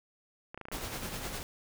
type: clicks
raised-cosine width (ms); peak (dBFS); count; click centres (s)
0.5; -27; 9; 0.545 / 0.576 / 0.613 / 0.654 / 0.685 / 0.716 / 0.75 / 0.783 / 0.814
type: noise with tremolo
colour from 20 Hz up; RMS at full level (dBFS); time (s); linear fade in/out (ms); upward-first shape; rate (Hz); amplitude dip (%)
pink; -37; 0.72-1.43; 0; sine; 9.8; 45
effects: none